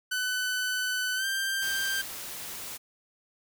sawtooth tone with pitch glide, 1503 to 1576.8 Hz, F#6 to G6, +27 to +10 cents, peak -24 dBFS, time 0.11-2.02 s, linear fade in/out 10 ms, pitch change +83 cents, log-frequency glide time 1.15-1.26 s
white noise, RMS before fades -39 dBFS, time 1.61-2.78 s, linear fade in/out 20 ms
effects none

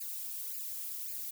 violet noise with flanger, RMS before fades -40 dBFS, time 0-1.31 s, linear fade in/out 10 ms, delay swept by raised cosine 0.42 to 2.62 ms, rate 1.8 Hz, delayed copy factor +0.85, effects none

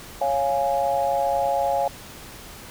sine chord, Db major, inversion none, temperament equal, 554.4 / 698.5 / 830.6 Hz, Db5 / F5 / Ab5, 0 / 0 / 0 cents, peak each -24 dBFS, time 0.21-1.88 s, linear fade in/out 5 ms, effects pink hiss -41 dBFS RMS until 2.7 s

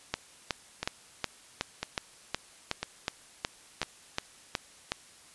two click trains, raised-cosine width 0.2 ms, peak -11 / -14 dBFS, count 14 / 4, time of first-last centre 0.14-4.919 / 0.83-3.83 s, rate 2.72 / 1 Hz, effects white hiss -55 dBFS RMS until 5.34 s + resampled to 24000 Hz

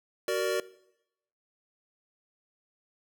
square chord, Gb augmented, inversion none, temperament equal with one note detuned, 374.5 / 466.2 / 587.3 Hz, Gb4 / Bb4 / D5, +21 / 0 / 0 cents, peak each -32 dBFS, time 0.28-0.6 s, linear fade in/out 2 ms, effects noise-tail reverb RT60 0.8 s tail -19 dB re dry

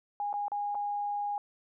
sine tone with dropouts, 820 Hz, G#5, 22 cents flat, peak -30 dBFS, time 0.2-1.38 s, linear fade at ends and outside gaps 1 ms, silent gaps 0.329-0.339 / 0.482-0.518 / 0.747-0.752 s, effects none

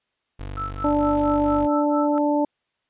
25% pulse tone, 48.6 Hz, G1, 14 cents flat, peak -27 dBFS, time 0.39-1.67 s, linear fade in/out 10 ms
sine tone with tremolo, 1318.5 Hz, E6, in tune, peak -25 dBFS, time 0.57-2.18 s, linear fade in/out 0 ms, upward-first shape sine, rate 4.4 Hz, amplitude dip 100%
harmonic tone, 293.7 Hz, D4, in tune, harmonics 1 / 2 / 3, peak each -20 / -23 / -25 dBFS, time 0.84-2.45 s, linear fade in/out 5 ms
violet noise with exponential decay, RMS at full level -29 dBFS, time 1.18-1.32 s, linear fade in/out 0 ms, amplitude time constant 29 ms
effects white hiss -74 dBFS RMS until 2.89 s + resampled to 8000 Hz

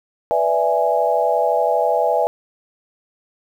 sine chord, E dominant seventh, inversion second, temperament equal, 493.9 / 587.3 / 659.3 / 830.6 Hz, B4 / D5 / E5 / G#5, 0 / 0 / 0 / 0 cents, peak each -21 / -21 / -19 / -20 dBFS, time 0.31-2.27 s, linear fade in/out 0 ms, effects 8-bit

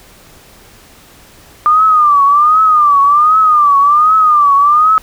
sine tone with vibrato, 1200 Hz, D6, 37 cents sharp, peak -5 dBFS, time 1.66-4.98 s, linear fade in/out 0 ms, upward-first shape triangle, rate 1.3 Hz, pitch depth 140 cents each way, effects pink hiss -41 dBFS RMS until 5.02 s

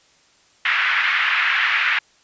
pink band-pass noise, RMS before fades -19 dBFS, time 0.65-1.99 s, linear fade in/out 5 ms, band 1500 to 2500 Hz, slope 24 dB/octave, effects white hiss -56 dBFS RMS until 2.23 s + resampled to 16000 Hz

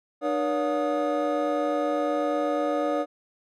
triangle tone cluster, 300.7 / 481.9 / 570 / 718 / 1242 Hz, D4 / B4 / C#5 / F5 / D#6, +41 / -43 / +48 / +48 / -3 cents, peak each -27 / -29 / -25 / -29 / -32 dBFS, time 0.21-3.06 s, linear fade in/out 50 ms, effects none

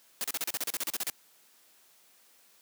white noise bursts, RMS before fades -32 dBFS, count 14, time 0.21-1.099 s, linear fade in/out 0 ms, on 31 ms, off 35 ms, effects white hiss -62 dBFS RMS until 2.61 s + high-pass 200 Hz 12 dB/octave

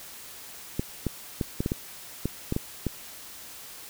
clicks, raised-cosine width 3 ms, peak -13 dBFS, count 10, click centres 0.795 / 1.067 / 1.412 / 1.605 / 1.661 / 1.719 / 2.256 / 2.524 / 2.564 / 2.867 s, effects white hiss -44 dBFS RMS until 3.89 s

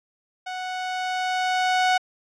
sawtooth tone with level ramp, 739 Hz, F#5, 2 cents flat, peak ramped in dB -26 to -13 dBFS, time 0.46-1.98 s, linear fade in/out 10 ms, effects low-pass 5000 Hz 12 dB/octave

